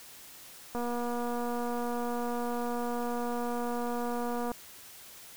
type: click train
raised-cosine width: 1 ms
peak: -22 dBFS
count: 905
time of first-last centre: 0.75-4.517 s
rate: 240 Hz
effects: white hiss -50 dBFS RMS until 5.36 s